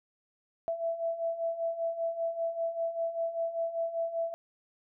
sine beating tone pair, 662 / 667.1 Hz, E5 / E5, +7 / +20 cents, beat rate 5.1 Hz, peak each -36 / -31 dBFS, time 0.68-4.34 s, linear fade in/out 0 ms, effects none

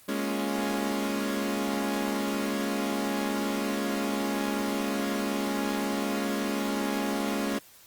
sawtooth chord, Bb minor seventh, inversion third, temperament equal, 207.7 / 233.1 / 277.2 / 349.2 Hz, Ab3 / Bb3 / Db4 / F4, 0 / 0 / 0 / 0 cents, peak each -27 / -33 / -27 / -33 dBFS, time 0.08-7.59 s, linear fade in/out 10 ms, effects white hiss -54 dBFS RMS until 7.86 s + Opus 24 kbps

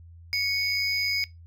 triangle tone pair together, 2218 / 4979 Hz, C#7 / D#8, 0 / 0 cents, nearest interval octave + major second, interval 1400 cents, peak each -25 dBFS, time 0.33-1.24 s, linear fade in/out 0 ms, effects noise-tail reverb RT60 0.2 s tail -22 dB re dry + added 84 Hz sine -45 dBFS peak until 1.46 s

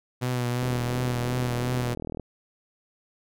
sawtooth tone with vibrato, 123.47 Hz, B2, in tune, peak -21 dBFS, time 0.21-1.95 s, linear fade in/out 20 ms, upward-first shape triangle, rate 2.8 Hz, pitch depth 40 cents each way
click train, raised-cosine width 2 ms, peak -21 dBFS, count 64, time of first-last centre 0.63-2.197 s, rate 40.2 Hz
effects none

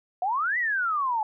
sine exponential two-way sweep, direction up then down, 698.5 to 2011 to 840 Hz, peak -23 dBFS, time 0.22-1.23 s, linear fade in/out 2 ms, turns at 0.58 s, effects none

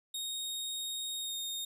sawtooth tone with pitch glide, 3729 to 3695 Hz, A#7 to A#7, 0 to -16 cents, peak -33 dBFS, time 0.14-1.65 s, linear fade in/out 5 ms, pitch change -16 cents, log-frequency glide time 1.2-1.34 s, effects none

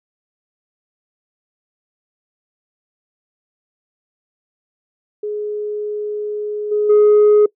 sine tone with level steps, 419.3 Hz, G#4, 17 cents sharp, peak -20 / -13 / -5 dBFS, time 5.23-7.46 s, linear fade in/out 5 ms, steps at 6.71 / 6.89 s, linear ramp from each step 10 ms, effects noise-tail reverb RT60 0.1 s tail -23 dB re dry + tanh soft clip ceiling -6 dBFS

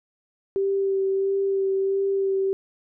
sine tone with vibrato, 389.6 Hz, G4, 11 cents flat, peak -20 dBFS, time 0.56-2.53 s, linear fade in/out 0 ms, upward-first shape sine, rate 1.5 Hz, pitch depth 15 cents each way, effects none

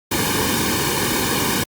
pink noise with comb filter, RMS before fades -20 dBFS, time 0.11-1.64 s, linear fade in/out 10 ms, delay 1.5 ms, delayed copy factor -0.85, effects high-pass 60 Hz 12 dB/octave + Opus 48 kbps

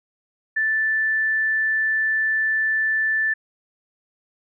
sine tone, 1760 Hz, A6, in tune, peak -18 dBFS, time 0.56-3.34 s, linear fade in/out 10 ms, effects none

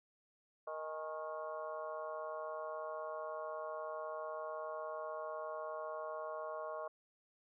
harmonic tone with a mistuned harmonic, 156.2 Hz, D#3, 7 cents sharp, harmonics 3 / 4 / 5 / 6 / 7 / 8 / 9, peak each -49 / -43 / -53 / -57 / -46 / -58 / -55 dBFS, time 0.67-6.88 s, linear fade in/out 5 ms, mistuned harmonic 5, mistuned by +95 cents, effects none

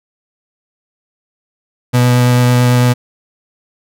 35% pulse tone with vibrato, 123.47 Hz, B2, in tune, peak -6 dBFS, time 1.93-2.94 s, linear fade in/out 20 ms, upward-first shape sine, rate 9 Hz, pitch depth 9 cents each way, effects none

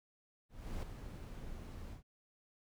brown noise with ADSR envelope, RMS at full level -39 dBFS, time 0.49-2.03 s, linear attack 340 ms, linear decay 3 ms, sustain -8 dB, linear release 110 ms, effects none

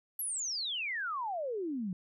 sine exponential sweep, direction down, 11960 to 174.61 Hz, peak -33 dBFS, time 0.19-1.93 s, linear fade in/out 2 ms, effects none

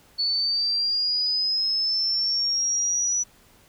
sine linear sweep, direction up, 4435 to 5920 Hz, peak -21 dBFS, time 0.18-3.24 s, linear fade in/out 20 ms, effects pink hiss -56 dBFS RMS until 3.68 s

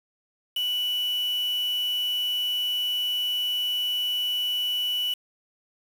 sine tone with quantisation, 2960 Hz, F#7, in tune, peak -24 dBFS, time 0.56-5.14 s, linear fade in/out 5 ms, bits 6, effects none

